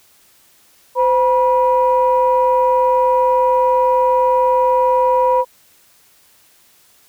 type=tone pair together; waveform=sine; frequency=513.3 / 969 Hz; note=C5 / B5; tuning=-33 / -33 cents; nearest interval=major seventh; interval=1100 cents; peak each=-13 dBFS; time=0.95-5.45 s; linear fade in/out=50 ms; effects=tanh soft clip ceiling -4 dBFS + white hiss -52 dBFS RMS until 7.08 s